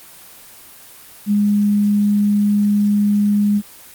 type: tone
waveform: sine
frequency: 205.8 Hz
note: G#3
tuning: 16 cents flat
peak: -12 dBFS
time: 1.26-3.62 s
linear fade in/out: 50 ms
effects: white hiss -41 dBFS RMS until 3.94 s + Opus 24 kbps